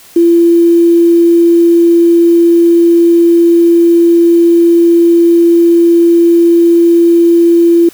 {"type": "tone with quantisation", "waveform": "sine", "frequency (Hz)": 339.5, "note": "F4", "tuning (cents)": -49, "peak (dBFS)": -3, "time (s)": [0.16, 7.89], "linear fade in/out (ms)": 5, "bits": 5, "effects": ["white hiss -38 dBFS RMS until 7.93 s"]}